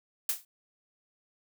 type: noise with exponential decay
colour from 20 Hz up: blue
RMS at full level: -25 dBFS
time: 0.29-0.45 s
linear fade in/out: 2 ms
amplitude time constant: 34 ms
effects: none